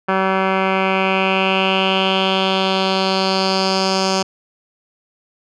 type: tone with low-pass filter sweep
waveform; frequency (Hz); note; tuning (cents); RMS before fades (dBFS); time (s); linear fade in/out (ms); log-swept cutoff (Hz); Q
10% pulse; 190.6; G3; -48; -17; 0.08-4.23; 10; 1800 to 5700; 4
effects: none